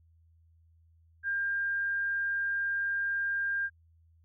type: tone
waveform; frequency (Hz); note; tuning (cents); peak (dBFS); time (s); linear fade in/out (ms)
sine; 1601; G6; +36; -28; 1.23-3.7; 50
effects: added 82 Hz sine -60 dBFS peak until 4.24 s